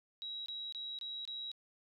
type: tone bursts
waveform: sine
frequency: 3860 Hz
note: B7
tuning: 40 cents flat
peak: -40 dBFS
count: 5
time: 0.22-1.516 s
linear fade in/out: 0 ms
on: 240 ms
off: 24 ms
effects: none